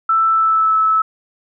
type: tone with pitch glide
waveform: sine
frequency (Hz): 1325 to 1303.7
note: E6 to E6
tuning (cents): +9 to -20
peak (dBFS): -11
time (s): 0.09-1.02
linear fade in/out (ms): 5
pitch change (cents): -29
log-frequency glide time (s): 0.29-0.77
effects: none